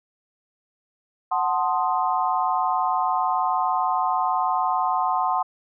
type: chord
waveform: sine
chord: F# diminished seventh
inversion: none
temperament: equal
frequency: 740 / 880 / 1046.5 / 1244.5 Hz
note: F#5 / A5 / C6 / Eb6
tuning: 0 / 0 / 0 / 0 cents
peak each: -24 / -26 / -24 / -29 dBFS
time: 1.31-5.43 s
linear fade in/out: 10 ms
effects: none